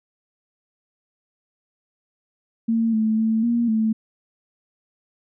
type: tone with pitch steps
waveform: sine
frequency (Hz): 227.3 / 219 / 222.2 / 235.7 / 220.2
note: A#3 / A3 / A3 / A#3 / A3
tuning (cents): -43 / -8 / +17 / +19 / +2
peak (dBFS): -17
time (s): 2.68-3.93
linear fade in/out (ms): 10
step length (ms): 250
effects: none